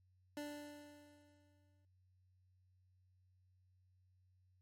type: tone with exponential decay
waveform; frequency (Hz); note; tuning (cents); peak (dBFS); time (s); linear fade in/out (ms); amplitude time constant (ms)
25% pulse; 293.7; D4; 0; -39; 0.37-1.85; 1; 320
effects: added 92 Hz sine -70 dBFS peak until 4.61 s + MP3 64 kbps